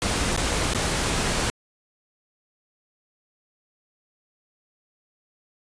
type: noise with dropouts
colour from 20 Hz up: pink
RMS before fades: -24 dBFS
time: 0.02-1.5 s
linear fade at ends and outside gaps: 0 ms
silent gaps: 0.364-0.376 / 0.735-0.748 s
effects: resampled to 22050 Hz